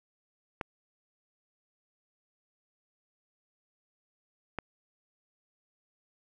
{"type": "clicks", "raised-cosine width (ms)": 0.5, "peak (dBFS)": -18, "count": 2, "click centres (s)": [0.612, 4.587], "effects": []}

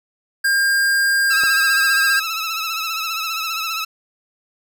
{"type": "tone", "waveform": "square", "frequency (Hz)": 1606, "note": "G6", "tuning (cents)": 41, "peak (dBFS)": -15, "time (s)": [0.44, 2.2], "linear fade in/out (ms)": 10}
{"type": "tone with vibrato", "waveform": "15% pulse", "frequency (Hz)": 1309, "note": "E6", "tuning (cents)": -13, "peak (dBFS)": -15, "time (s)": [1.3, 3.85], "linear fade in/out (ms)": 10, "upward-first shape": "triangle", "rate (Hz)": 15, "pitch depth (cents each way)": 65}
{"type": "click", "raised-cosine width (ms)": 1, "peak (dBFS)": -18, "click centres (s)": 1.436}
{"effects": []}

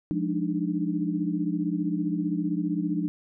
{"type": "tone cluster", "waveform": "sine", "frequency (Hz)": [175.2, 206.8, 293.4, 308.7], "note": ["F3", "G#3", "D4", "D#4"], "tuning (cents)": [6, -7, -2, -14], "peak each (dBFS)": [-29, -33, -29, -31], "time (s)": [0.11, 3.08], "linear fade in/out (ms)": 0, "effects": []}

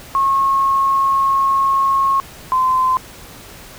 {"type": "tone pair in turn", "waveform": "sine", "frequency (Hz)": [1088, 1032.2], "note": ["C#6", "C6"], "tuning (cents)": [-33, -24], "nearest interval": "minor second", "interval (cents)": 91, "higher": "first", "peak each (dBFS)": -12, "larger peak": "neither", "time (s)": [[0.15, 2.2], [2.52, 2.97]], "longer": "first", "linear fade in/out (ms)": 0, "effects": ["pink hiss -38 dBFS RMS until 3.78 s"]}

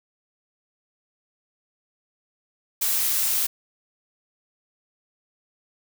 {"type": "noise", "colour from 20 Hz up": "blue", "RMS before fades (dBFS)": -23, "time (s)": [2.81, 3.47], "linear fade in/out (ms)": 10, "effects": []}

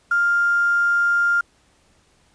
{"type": "tone with quantisation", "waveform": "sine", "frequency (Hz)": 1400, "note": "F6", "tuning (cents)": 4, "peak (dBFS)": -15, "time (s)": [0.11, 1.41], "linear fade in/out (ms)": 5, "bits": 7, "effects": ["pink hiss -59 dBFS RMS until 2.34 s", "resampled to 22050 Hz"]}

